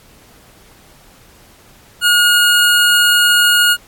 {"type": "tone", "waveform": "25% pulse", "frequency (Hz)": 1436, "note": "F6", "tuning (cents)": 48, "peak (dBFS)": -5, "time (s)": [2.01, 3.77], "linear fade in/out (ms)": 50, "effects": ["pink hiss -46 dBFS RMS until 3.87 s", "AAC 64 kbps"]}